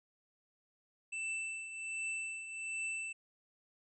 square tone with tremolo, 2658 Hz, E7, 14 cents sharp, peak -36 dBFS, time 1.12-3.13 s, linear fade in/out 10 ms, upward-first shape triangle, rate 1.3 Hz, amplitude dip 65%, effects resampled to 24000 Hz

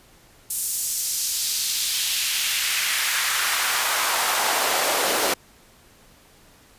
pink noise with high-pass filter sweep, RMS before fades -23 dBFS, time 0.5-5.34 s, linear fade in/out 5 ms, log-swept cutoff 8700 to 440 Hz, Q 1.3, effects pink hiss -53 dBFS RMS until 6.78 s + resampled to 32000 Hz

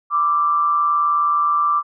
sine tone with amplitude modulation, 1174.7 Hz, D6, in tune, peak -12 dBFS, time 0.1-1.83 s, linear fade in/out 50 ms, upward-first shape sine, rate 159 Hz, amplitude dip 50%, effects none

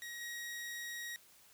sawtooth tone with level steps, 1894 Hz, A#6, 27 cents sharp, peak -40 / -38 dBFS, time 0.02-1.16 s, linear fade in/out 0 ms, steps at 0.21 s, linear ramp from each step 2 ms, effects white hiss -63 dBFS RMS until 1.53 s

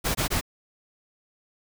pink noise bursts, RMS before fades -25 dBFS, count 3, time 0.04-0.412 s, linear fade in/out 20 ms, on 110 ms, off 21 ms, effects none

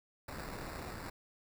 pink noise with sample-and-hold, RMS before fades -44 dBFS, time 0.28-1.1 s, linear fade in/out 5 ms, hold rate 3150 Hz, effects none

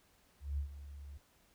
sine tone with ADSR envelope, 71 Hz, C#2, 42 cents sharp, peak -32 dBFS, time 0.4-1.18 s, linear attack 180 ms, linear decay 100 ms, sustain -14 dB, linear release 10 ms, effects pink hiss -69 dBFS RMS until 1.54 s

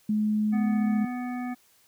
sine tone, 212.7 Hz, G#3, 42 cents sharp, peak -22 dBFS, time 0.09-1.05 s, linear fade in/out 5 ms
harmonic tone, 247.6 Hz, B3, 5 cents sharp, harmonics 1 / 3 / 5 / 7 / 9, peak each -30 / -38 / -45 / -46 / -46 dBFS, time 0.52-1.55 s, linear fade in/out 20 ms
effects white hiss -62 dBFS RMS until 1.87 s

